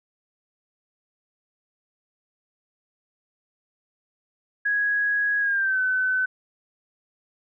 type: tone with pitch glide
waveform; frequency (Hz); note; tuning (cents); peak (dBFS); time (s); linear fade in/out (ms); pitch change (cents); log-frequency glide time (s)
sine; 1661.2 to 1514.6; G#6 to F#6; 0 to +40; -20; 4.65-6.26; 10; -160; 5.4-5.8
effects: none